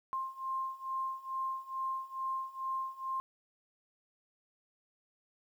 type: beating tone pair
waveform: sine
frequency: 1056 / 1058.3 Hz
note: C6 / C6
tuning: +16 / +19 cents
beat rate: 2.3 Hz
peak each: -39 / -37 dBFS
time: 0.13-3.2 s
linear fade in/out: 0 ms
effects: 11-bit